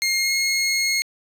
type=tone with pitch glide; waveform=20% pulse; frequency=2132 to 2159 Hz; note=C7 to C#7; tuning=+32 to -46 cents; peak=-14 dBFS; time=0.02-1.02 s; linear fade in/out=0 ms; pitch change=+22 cents; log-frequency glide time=0.18-0.33 s; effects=resampled to 32000 Hz + 9-bit